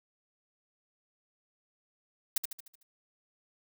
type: noise with echo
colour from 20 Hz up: blue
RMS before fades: -27 dBFS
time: 2.36-2.38 s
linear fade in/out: 5 ms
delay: 75 ms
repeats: 6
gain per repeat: -6 dB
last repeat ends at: 2.83 s
effects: none